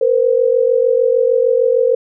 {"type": "tone pair together", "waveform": "sine", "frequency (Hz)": [466.2, 512.8], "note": ["A#4", "C5"], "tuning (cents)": [0, -35], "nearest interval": "major second", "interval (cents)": 165, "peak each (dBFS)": -13, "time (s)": [0.01, 1.95], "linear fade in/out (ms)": 5, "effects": []}